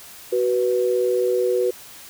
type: tone pair together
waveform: sine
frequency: 373.1 / 491.6 Hz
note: F#4 / B4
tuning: +14 / -8 cents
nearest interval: perfect fourth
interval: 478 cents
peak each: -20 / -20 dBFS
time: 0.32-1.71 s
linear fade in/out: 10 ms
effects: white hiss -42 dBFS RMS until 2.09 s